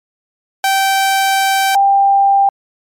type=tone pair in turn; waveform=sawtooth / sine; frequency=777 / 792.4 Hz; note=G5 / G5; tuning=-16 / +18 cents; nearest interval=unison; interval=34 cents; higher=second; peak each=-7 dBFS; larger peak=neither; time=0.64-1.75 / 1.75-2.49 s; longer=first; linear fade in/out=2 ms; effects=MP3 64 kbps